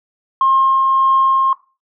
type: tone with tremolo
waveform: sine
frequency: 1068 Hz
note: C6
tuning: 35 cents sharp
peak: -8 dBFS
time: 0.41-1.53 s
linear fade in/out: 2 ms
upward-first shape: triangle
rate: 1.7 Hz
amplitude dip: 25%
effects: noise-tail reverb RT60 0.3 s tail -19 dB re dry + tanh soft clip ceiling -4 dBFS